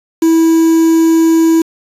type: tone with quantisation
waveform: triangle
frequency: 326.6 Hz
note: E4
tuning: 16 cents flat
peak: -4 dBFS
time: 0.22-1.62 s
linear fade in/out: 5 ms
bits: 4
effects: resampled to 32000 Hz